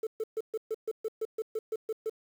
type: tone bursts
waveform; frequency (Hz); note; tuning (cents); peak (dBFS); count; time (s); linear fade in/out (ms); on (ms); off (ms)
sine; 440; A4; 0; -27; 13; 0.03-2.097; 5; 39; 130
effects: tanh soft clip ceiling -27 dBFS + 9-bit